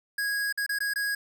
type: tone with dropouts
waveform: square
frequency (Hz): 1652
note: G#6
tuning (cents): -10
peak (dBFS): -27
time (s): 0.18-1.15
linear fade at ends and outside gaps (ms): 5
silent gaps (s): 0.526-0.575 / 0.664-0.692 / 0.788-0.804 / 0.937-0.958
effects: 11-bit